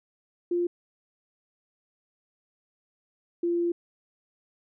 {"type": "tone pair in turn", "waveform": "sine", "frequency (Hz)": [349.2, 344.2], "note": ["F4", "F4"], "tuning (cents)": [0, -25], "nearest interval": "unison", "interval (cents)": 25, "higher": "first", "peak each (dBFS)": -23, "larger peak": "neither", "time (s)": [[0.51, 0.67], [3.43, 3.72]], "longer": "second", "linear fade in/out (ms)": 5, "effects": []}